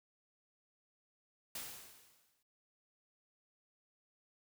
white noise with exponential decay, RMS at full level -42 dBFS, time 1.55-2.43 s, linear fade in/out 5 ms, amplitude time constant 190 ms, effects none

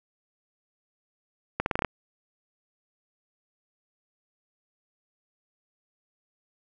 accelerating click train, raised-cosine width 0.5 ms, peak -10 dBFS, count 7, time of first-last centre 1.6-1.847 s, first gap 61 ms, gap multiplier 0.84, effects none

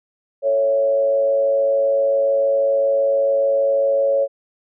sine tone with frequency modulation, 554.4 Hz, C#5, in tune, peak -14 dBFS, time 0.42-4.28 s, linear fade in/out 50 ms, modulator 107 Hz, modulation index 0.44, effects none

